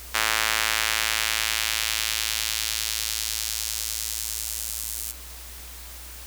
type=tone with high-pass filter sweep; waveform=sawtooth; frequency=110 Hz; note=A2; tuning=in tune; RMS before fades=-27 dBFS; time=0.14-5.12 s; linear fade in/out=10 ms; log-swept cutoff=1500 to 8900 Hz; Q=0.91; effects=added 60 Hz sine -42 dBFS peak until 6.26 s + white hiss -42 dBFS RMS until 6.26 s